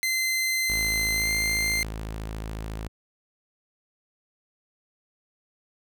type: tone with pitch glide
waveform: sawtooth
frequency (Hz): 2068 to 2091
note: C7 to C7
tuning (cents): -21 to -2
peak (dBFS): -20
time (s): 0.03-1.83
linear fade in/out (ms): 0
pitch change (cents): +19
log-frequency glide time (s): 1.15-1.3
type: tone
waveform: sawtooth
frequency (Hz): 54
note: A1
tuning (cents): -32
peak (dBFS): -28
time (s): 0.69-2.88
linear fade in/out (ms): 10
effects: none